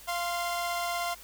sawtooth tone pair together, 693.9 / 1049 Hz, F5 / C6, -11 / +4 cents, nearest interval perfect fifth, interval 715 cents, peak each -27 / -31 dBFS, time 0.07-1.15 s, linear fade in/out 20 ms, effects added 50 Hz sine -57 dBFS peak until 1.23 s + white hiss -50 dBFS RMS until 1.23 s

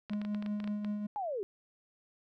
clicks, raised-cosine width 0.3 ms, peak -29 dBFS, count 11, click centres 0.097 / 0.134 / 0.216 / 0.25 / 0.347 / 0.425 / 0.462 / 0.602 / 0.642 / 0.676 / 0.847 s
triangle tone with tremolo, 208.1 Hz, G#3, 4 cents sharp, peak -29 dBFS, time 0.1-1.07 s, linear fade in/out 10 ms, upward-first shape triangle, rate 5.3 Hz, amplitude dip 45%
sine linear sweep, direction down, 859 to 370 Hz, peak -33 dBFS, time 1.16-1.43 s, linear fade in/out 0 ms
effects none

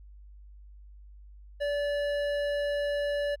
sine tone with hard clipping, 578 Hz, D5, 28 cents flat, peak -29 dBFS, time 1.6-3.36 s, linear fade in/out 20 ms, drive 12 dB, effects added 50 Hz sine -47 dBFS peak until 3.4 s

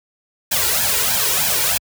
white noise with flanger, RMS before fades -18 dBFS, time 0.51-1.78 s, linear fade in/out 10 ms, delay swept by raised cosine 1.2 to 2.15 ms, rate 3.2 Hz, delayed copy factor +0.95, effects high-pass 60 Hz 12 dB/octave

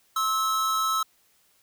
square tone pair together, 1061.3 / 1302 Hz, C6 / E6, +24 / -22 cents, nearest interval major third, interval 354 cents, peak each -33 / -24 dBFS, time 0.16-1.03 s, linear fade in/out 5 ms, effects white hiss -64 dBFS RMS until 1.62 s

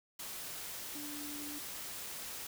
sine tone in noise, 293.7 Hz, D4, in tune, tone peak -45 dBFS, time 0.95-1.59 s, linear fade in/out 5 ms, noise white, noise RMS -44 dBFS, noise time 0.19-2.47 s, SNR -4 dB, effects none

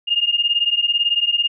sine beating tone pair, 2821 / 2839 Hz, F7 / F7, +17 / +28 cents, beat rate 18 Hz, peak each -19 / -18 dBFS, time 0.07-1.48 s, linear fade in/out 20 ms, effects none

